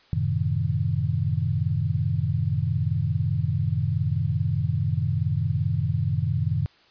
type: chord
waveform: sine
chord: F# diminished seventh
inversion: none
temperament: equal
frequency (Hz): 92.5 / 110 / 130.81 / 155.56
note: F#2 / A2 / C3 / Eb3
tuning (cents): 0 / 0 / 0 / 0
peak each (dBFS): -27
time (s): 0.13-6.66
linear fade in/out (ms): 0
effects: white hiss -57 dBFS RMS until 6.9 s + resampled to 11025 Hz